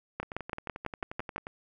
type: two click trains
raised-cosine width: 0.5 ms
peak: -23 / -17 dBFS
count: 15 / 8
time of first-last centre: 0.23-1.469 / 0.2-1.361 s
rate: 11.3 / 6.03 Hz
effects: none